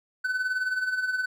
triangle tone with tremolo, 1509 Hz, F#6, 34 cents sharp, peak -21 dBFS, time 0.24-1.26 s, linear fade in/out 10 ms, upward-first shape sine, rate 19 Hz, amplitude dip 60%, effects none

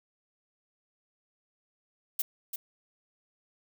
violet noise with echo, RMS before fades -29 dBFS, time 2.19-2.22 s, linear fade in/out 5 ms, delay 340 ms, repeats 1, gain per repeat -7 dB, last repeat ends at 2.56 s, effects none

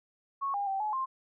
sine tone with pitch steps, 1102 / 807 / 777 / 851 / 1055 Hz, C#6 / G#5 / G5 / G#5 / C6, -11 / -50 / -16 / +42 / +14 cents, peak -29 dBFS, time 0.41-1.06 s, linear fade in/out 20 ms, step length 130 ms, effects none

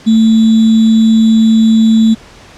sine tone with sample-and-hold, 222.6 Hz, A3, 20 cents sharp, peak -4 dBFS, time 0.06-2.15 s, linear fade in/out 20 ms, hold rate 3675 Hz, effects pink hiss -37 dBFS RMS until 2.57 s + low-pass 6000 Hz 12 dB/octave

